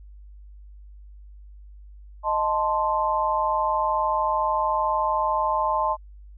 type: chord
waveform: sine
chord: A diminished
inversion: second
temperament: equal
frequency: 622.3 / 880 / 1046.5 Hz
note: Eb5 / A5 / C6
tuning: 0 / 0 / 0 cents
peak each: -27 / -24 / -24 dBFS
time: 2.23-5.97 s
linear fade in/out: 50 ms
effects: added 50 Hz sine -42 dBFS peak until 6.37 s